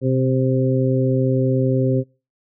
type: harmonic tone with a mistuned harmonic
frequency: 130.81 Hz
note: C3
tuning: in tune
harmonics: 1 / 2 / 3 / 4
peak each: -18 / -21 / -23 / -24 dBFS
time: 0.01-2.04 s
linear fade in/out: 50 ms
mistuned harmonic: 1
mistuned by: -32 cents
effects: noise-tail reverb RT60 0.3 s tail -23 dB re dry